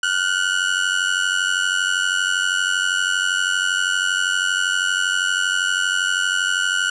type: ring-modulated tone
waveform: 30% pulse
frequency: 1470 Hz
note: F#6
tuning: 12 cents flat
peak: -12 dBFS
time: 0.03-6.9 s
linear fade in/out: 2 ms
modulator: 46.3 Hz
effects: resampled to 24000 Hz + 7-bit